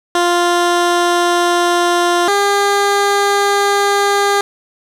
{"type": "tone pair in turn", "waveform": "15% pulse", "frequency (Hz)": [349.2, 402.9], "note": ["F4", "G4"], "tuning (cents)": [0, 48], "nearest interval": "major second", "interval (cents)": 248, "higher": "second", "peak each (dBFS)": -5, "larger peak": "neither", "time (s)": [[0.15, 2.28], [2.28, 4.41]], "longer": "neither", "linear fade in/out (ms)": 2, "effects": ["low-pass 10000 Hz 12 dB/octave", "7-bit"]}